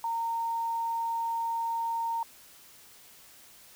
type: tone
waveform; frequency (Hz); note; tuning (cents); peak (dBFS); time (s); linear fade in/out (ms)
sine; 920; A#5; -23; -28; 0.04-2.23; 2
effects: white hiss -54 dBFS RMS until 3.75 s

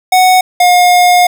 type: tone pair in turn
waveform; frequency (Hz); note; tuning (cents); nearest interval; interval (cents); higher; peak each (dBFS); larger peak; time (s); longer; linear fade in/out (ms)
square; 740 / 715.6; F#5 / F5; 0 / +42; minor second; 58; first; -5; neither; 0.12-0.41 / 0.6-1.27; second; 5
effects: none

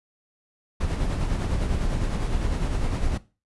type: noise with tremolo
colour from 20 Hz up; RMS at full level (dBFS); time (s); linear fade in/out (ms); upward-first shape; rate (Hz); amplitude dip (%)
brown; -23; 0.8-3.18; 10; sine; 9.9; 40
effects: noise-tail reverb RT60 0.3 s tail -18 dB re dry + resampled to 24000 Hz

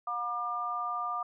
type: harmonic tone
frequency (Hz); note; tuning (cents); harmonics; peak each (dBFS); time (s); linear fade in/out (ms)
239.6; A#3; +48; 3 / 4 / 5; -37 / -42 / -32; 0.07-1.23; 5
effects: none

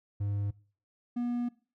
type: tone pair in turn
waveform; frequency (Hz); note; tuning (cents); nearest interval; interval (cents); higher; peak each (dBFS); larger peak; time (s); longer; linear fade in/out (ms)
triangle; 101.5 / 241.4; G#2 / B3; -39 / -39; octave + minor third; 1500; second; -27; neither; 0.2-0.51 / 1.16-1.49; second; 10
effects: noise-tail reverb RT60 0.4 s tail -21 dB re dry

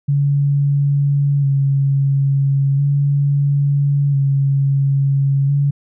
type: tone with vibrato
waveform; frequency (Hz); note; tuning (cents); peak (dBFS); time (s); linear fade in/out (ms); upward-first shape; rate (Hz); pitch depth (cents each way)
sine; 140; C#3; +18; -12; 0.08-5.71; 10; square; 0.37; 22
effects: none

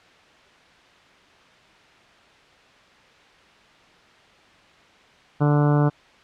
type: harmonic tone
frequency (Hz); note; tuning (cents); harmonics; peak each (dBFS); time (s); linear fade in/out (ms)
146.83; D3; 0; 1 / 2 / 3 / 4 / 5 / 6 / 7 / 8 / 9 / 10; -17 / -23 / -27 / -29 / -31 / -33 / -34 / -35 / -36 / -37; 5.4-5.9; 20
effects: white hiss -52 dBFS RMS until 6.23 s + low-pass 3000 Hz 12 dB/octave

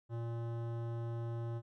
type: tone with hard clipping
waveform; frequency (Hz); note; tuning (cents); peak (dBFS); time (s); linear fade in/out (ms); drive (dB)
sine; 116.54; A#2; 0; -39; 0.09-1.62; 50; 16
effects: none

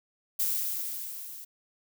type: noise with level ramp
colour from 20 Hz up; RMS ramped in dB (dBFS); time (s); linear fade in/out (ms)
violet; -27 to -44; 0.39-1.45; 10
effects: none

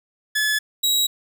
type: tone pair in turn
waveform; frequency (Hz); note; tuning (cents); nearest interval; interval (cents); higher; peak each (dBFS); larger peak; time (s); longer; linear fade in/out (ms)
sawtooth; 1716 / 3852; A6 / B7; -44 / -44; octave + major second; 1400; second; -15 / -14; second; 0.35-0.59 / 0.83-1.07; neither; 10
effects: none

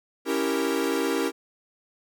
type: chord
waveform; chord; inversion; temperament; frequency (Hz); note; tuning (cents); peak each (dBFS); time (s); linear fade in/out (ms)
45% pulse; C# diminished seventh; none; equal; 277.2 / 329.6 / 392 / 466.2; C#4 / E4 / G4 / Bb4; 0 / 0 / 0 / 0; -29; 0.25-1.32; 50
effects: none

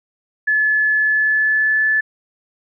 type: tone with pitch glide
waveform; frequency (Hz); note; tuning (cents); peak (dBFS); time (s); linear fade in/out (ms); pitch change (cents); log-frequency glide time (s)
sine; 1721 to 1738; A6 to A6; -39 to -22; -13; 0.47-2.01; 10; +17; 0.97-1.88
effects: none

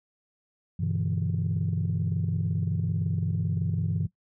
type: chord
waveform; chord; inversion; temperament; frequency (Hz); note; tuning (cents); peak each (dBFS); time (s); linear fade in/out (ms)
sine; E minor seventh; first; equal; 98 / 123.47 / 146.83 / 164.81; G2 / B2 / D3 / E3; 0 / 0 / 0 / 0; -28 / -32 / -32 / -28; 0.79-4.07; 10
effects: noise-tail reverb RT60 0.1 s tail -18 dB re dry + tanh soft clip ceiling -18 dBFS

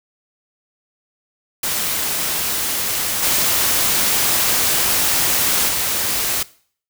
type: noise with level steps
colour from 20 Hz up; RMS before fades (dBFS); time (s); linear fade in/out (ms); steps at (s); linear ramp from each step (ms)
white; -21 / -17 / -20; 1.63-6.43; 5; 3.22 / 5.68; 10
effects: noise-tail reverb RT60 0.5 s tail -20 dB re dry

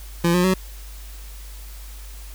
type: tone with pitch steps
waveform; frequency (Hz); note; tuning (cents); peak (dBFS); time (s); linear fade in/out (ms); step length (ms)
25% pulse; 170.8 / 178.77 / 187.12; F3 / F3 / F#3; -38 / +41 / +20; -12; 0.24-0.54; 5; 100
effects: added 50 Hz sine -35 dBFS peak until 2.34 s + white hiss -45 dBFS RMS until 2.34 s

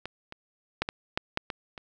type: clicks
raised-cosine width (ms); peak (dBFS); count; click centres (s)
0.3; -19 / -24 / -10 / -14 / -10 / -10 / -16 / -24; 8; 0.056 / 0.324 / 0.82 / 0.889 / 1.175 / 1.374 / 1.502 / 1.778
effects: none

